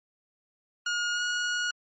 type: tone with pitch glide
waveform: sawtooth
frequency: 1432 to 1447.8 Hz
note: F6 to F#6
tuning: +43 to -38 cents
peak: -23 dBFS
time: 0.86-1.71 s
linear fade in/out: 5 ms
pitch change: +19 cents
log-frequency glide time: 1.12-1.22 s
effects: MP3 32 kbps